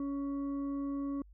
sine tone with frequency modulation, 280 Hz, C#4, 18 cents sharp, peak -33 dBFS, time 0-1.22 s, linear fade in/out 2 ms, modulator 837 Hz, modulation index 0.31, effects added 50 Hz sine -54 dBFS peak until 1.33 s

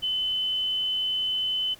sine tone, 3030 Hz, F#7, 40 cents sharp, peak -24 dBFS, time 0.02-1.75 s, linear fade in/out 20 ms, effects pink hiss -52 dBFS RMS until 1.79 s

